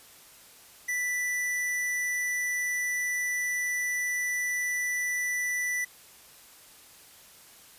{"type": "tone", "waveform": "square", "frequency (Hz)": 1977, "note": "B6", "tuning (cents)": 1, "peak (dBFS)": -28, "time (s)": [0.88, 5.85], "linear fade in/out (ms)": 10, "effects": ["white hiss -53 dBFS RMS until 7.78 s", "resampled to 32000 Hz"]}